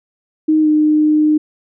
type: tone with pitch glide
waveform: sine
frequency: 311.1 to 304.9 Hz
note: D#4 to D#4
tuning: 0 to -35 cents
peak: -9 dBFS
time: 0.48-1.38 s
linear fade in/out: 10 ms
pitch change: -35 cents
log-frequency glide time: 0.61-0.68 s
effects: none